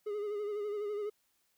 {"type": "tone with vibrato", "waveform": "triangle", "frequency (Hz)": 415.3, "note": "G#4", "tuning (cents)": 0, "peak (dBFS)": -32, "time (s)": [0.06, 1.1], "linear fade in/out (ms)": 10, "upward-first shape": "sine", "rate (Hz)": 12, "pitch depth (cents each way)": 46, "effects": ["white hiss -75 dBFS RMS until 1.57 s"]}